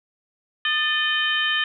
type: harmonic tone with a mistuned harmonic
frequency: 615 Hz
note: D#5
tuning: 20 cents flat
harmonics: 2 / 3 / 4 / 5 / 6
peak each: -30 / -23 / -30 / -23 / -32 dBFS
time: 0.65-1.64 s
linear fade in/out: 2 ms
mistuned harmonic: 3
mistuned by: -69 cents
effects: none